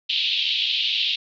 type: band-pass noise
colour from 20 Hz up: pink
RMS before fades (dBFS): -23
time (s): 0.09-1.16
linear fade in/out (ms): 10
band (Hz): 2800 to 4000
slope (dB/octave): 48
effects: none